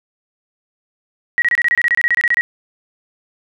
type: tone bursts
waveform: sine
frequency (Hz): 1906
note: A#6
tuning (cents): +38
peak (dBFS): -11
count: 16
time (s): 1.38-2.41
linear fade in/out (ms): 0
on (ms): 40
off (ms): 26
effects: none